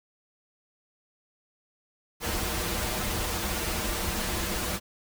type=noise with comb filter; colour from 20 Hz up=pink; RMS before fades=-30 dBFS; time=2.2-4.8 s; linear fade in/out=50 ms; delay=7.3 ms; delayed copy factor=-0.8; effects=none